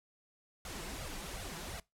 pink noise with flanger, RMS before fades -43 dBFS, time 0.65-1.8 s, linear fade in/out 2 ms, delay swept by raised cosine 1.4 to 6 ms, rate 2.7 Hz, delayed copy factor +0.9, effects noise-tail reverb RT60 0.2 s tail -22 dB re dry + low-pass 12000 Hz 12 dB/octave

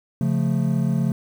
triangle chord, Db augmented, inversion none, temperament equal, 138.59 / 174.61 / 220 Hz, Db3 / F3 / A3, 0 / 0 / 0 cents, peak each -20 / -21 / -22 dBFS, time 0.21-1.12 s, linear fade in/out 2 ms, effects 8-bit

